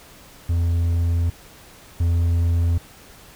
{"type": "tone pair in turn", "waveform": "triangle", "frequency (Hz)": [85, 85], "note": ["F2", "F2"], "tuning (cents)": [-46, -46], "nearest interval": "unison", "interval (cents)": 0, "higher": "neither", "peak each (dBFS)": [-15, -14], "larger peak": "second", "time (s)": [[0.49, 1.3], [2, 2.78]], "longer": "first", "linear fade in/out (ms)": 5, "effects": ["pink hiss -46 dBFS RMS until 3.35 s"]}